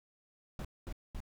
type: noise bursts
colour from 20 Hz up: brown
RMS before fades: -40 dBFS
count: 3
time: 0.59-1.204 s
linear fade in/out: 2 ms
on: 58 ms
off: 220 ms
effects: none